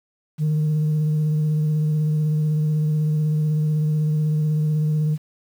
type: tone with vibrato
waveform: sine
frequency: 153.2 Hz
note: D#3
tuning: 27 cents flat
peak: -15 dBFS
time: 0.38-5.18 s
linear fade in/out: 50 ms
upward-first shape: triangle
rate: 16 Hz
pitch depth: 24 cents each way
effects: tanh soft clip ceiling -16 dBFS + 8-bit